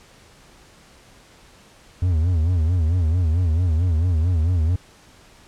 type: tone with vibrato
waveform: triangle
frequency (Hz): 84.3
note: E2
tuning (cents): +39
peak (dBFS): -14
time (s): 2.02-4.76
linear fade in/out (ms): 5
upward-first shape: sine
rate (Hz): 4.5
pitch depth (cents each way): 150
effects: pink hiss -50 dBFS RMS until 5.47 s + low-pass 9000 Hz 12 dB/octave